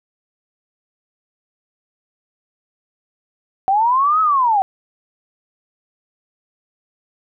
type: linear two-way sweep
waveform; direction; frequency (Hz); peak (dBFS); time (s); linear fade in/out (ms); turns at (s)
sine; up then down; 748 to 1300 to 748; -12; 3.68-4.62; 0; 4.21
effects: none